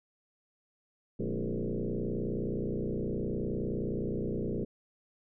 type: tone with frequency modulation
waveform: sine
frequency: 103.83 Hz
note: G#2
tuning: in tune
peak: -30 dBFS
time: 1.19-4.65 s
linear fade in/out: 10 ms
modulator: 59.3 Hz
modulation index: 6.4
effects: none